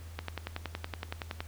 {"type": "click train", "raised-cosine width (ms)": 0.3, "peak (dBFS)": -19, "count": 14, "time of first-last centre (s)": [0.19, 1.405], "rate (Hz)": 10.7, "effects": ["added 82 Hz sine -43 dBFS peak until 1.47 s", "pink hiss -55 dBFS RMS until 1.47 s"]}